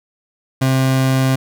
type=tone; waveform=30% pulse; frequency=132 Hz; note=C3; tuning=16 cents sharp; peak=-10 dBFS; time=0.61-1.36 s; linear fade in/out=10 ms; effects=none